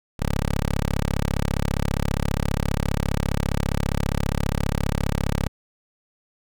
10% pulse tone, 34.88 Hz, C#1, 12 cents sharp, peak -13 dBFS, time 0.19-5.48 s, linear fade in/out 10 ms, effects none

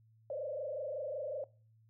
sine tone with frequency modulation, 567 Hz, C#5, 39 cents sharp, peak -36 dBFS, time 0.3-1.44 s, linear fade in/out 2 ms, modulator 25.4 Hz, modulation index 2.1, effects noise-tail reverb RT60 0.4 s tail -22 dB re dry + added 111 Hz sine -63 dBFS peak until 1.89 s

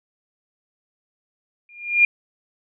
sine tone with exponential growth, 2411 Hz, D7, 45 cents sharp, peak -8 dBFS, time 1.69-2.05 s, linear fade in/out 2 ms, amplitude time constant 78 ms, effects none

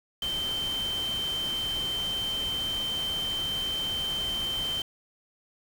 sine tone in noise, 3113 Hz, G7, 13 cents flat, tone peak -28 dBFS, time 0.22-4.82 s, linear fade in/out 2 ms, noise pink, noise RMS -39 dBFS, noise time 0.22-4.82 s, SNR +8 dB, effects none

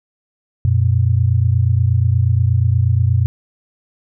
sine tone pair together, 91.62 / 120 Hz, F#2 / B2, -17 / -49 cents, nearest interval perfect fourth, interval 468 cents, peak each -14 dBFS, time 0.65-3.26 s, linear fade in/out 0 ms, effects none

